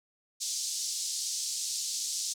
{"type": "band-pass noise", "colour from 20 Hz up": "white", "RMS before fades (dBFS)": -34, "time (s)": [0.4, 2.34], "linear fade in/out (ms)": 20, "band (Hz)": [4500, 7600], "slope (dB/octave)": 24, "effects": []}